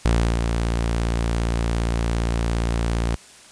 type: tone with ADSR envelope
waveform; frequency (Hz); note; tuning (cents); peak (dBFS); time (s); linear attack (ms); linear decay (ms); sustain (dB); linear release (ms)
sawtooth; 57.4; A#1; -26; -11; 0.05-3.16; 5; 330; -5; 13
effects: white hiss -46 dBFS RMS until 3.51 s + resampled to 22050 Hz